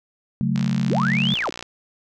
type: chord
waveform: sine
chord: F# minor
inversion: second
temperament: equal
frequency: 138.59 / 185 / 220 Hz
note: C#3 / F#3 / A3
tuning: 0 / 0 / 0 cents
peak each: -23 dBFS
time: 0.41-1.34 s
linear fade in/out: 0 ms
type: click train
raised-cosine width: 0.2 ms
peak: -15 dBFS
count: 64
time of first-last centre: 0.56-1.626 s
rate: 59.1 Hz
type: linear two-way sweep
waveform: sine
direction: up then down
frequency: 176.9 to 3600 to 176.9 Hz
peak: -21 dBFS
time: 0.89-1.5 s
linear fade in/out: 5 ms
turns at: 1.34 s
effects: none